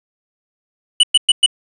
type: tone bursts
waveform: square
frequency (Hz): 2960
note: F#7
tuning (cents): 0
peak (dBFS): -7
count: 4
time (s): 1-1.462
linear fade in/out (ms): 5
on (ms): 33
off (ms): 110
effects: resampled to 24000 Hz